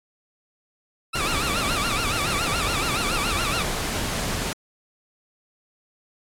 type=tone with vibrato; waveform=20% pulse; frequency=1267 Hz; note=D#6; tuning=31 cents sharp; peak=-21 dBFS; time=1.13-3.63 s; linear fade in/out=10 ms; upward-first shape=sine; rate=7.1 Hz; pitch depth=190 cents each way
type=noise; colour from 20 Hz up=pink; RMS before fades=-27 dBFS; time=1.15-4.53 s; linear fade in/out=2 ms
effects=low-pass 11000 Hz 12 dB/octave + AAC 64 kbps